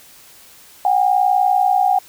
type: tone pair together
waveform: sine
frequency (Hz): 740 / 800.2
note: F#5 / G5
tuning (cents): 0 / +35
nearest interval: minor second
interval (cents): 135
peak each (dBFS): -15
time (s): 0.85-1.99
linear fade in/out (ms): 2
effects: white hiss -45 dBFS RMS until 2.08 s